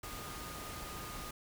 sine tone in noise, 1229 Hz, D#6, 22 cents flat, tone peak -49 dBFS, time 0.03-1.31 s, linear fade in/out 5 ms, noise pink, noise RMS -45 dBFS, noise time 0.03-1.31 s, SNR -7 dB, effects none

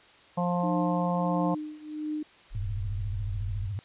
harmonic tone, 176.3 Hz, F3, 17 cents sharp, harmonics 1 / 3 / 4 / 5 / 6, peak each -27 / -32 / -33 / -34 / -35 dBFS, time 0.37-1.55 s, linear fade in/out 10 ms
sine tone with tremolo, 304.5 Hz, D#4, 37 cents flat, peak -28 dBFS, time 0.63-2.23 s, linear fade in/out 5 ms, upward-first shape triangle, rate 1.5 Hz, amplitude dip 90%
sine linear sweep, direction up, 36.71 to 43.26 Hz, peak -33 dBFS, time 2.5-3.7 s, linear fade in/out 50 ms
sine tone with vibrato, 99 Hz, G2, 18 cents sharp, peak -30 dBFS, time 2.55-3.79 s, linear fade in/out 0 ms, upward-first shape sine, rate 14 Hz, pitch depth 170 cents each way
effects white hiss -55 dBFS RMS until 3.84 s + resampled to 8000 Hz

